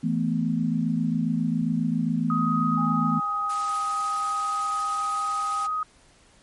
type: chord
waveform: sine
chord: E suspended fourth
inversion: none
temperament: just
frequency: 164.81 / 219.8 / 247.2 Hz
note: E3 / A3 / B3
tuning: 0 / -2 / +2 cents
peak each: -26 dBFS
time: 0.03-3.2 s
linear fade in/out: 10 ms
type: tone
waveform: sine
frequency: 1255 Hz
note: D#6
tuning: 15 cents sharp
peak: -24 dBFS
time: 2.3-5.83 s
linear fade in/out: 2 ms
type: tone with pitch glide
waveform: sine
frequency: 820 to 800.3 Hz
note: G#5 to G5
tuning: -22 to +36 cents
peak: -34 dBFS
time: 2.77-5.67 s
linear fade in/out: 10 ms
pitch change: -42 cents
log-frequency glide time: 3.02-3.81 s
type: high-pass noise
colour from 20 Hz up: white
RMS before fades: -40 dBFS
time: 3.49-5.67 s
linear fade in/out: 10 ms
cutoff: 700 Hz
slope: 48 dB/octave
effects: pink hiss -57 dBFS RMS until 6.42 s + MP3 48 kbps